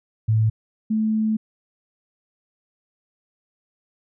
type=tone pair in turn; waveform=sine; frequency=110 / 217.9 Hz; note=A2 / A3; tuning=0 / -17 cents; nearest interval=octave; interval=1183 cents; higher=second; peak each=-15 / -18 dBFS; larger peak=first; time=0.28-0.5 / 0.9-1.37 s; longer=second; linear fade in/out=10 ms; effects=none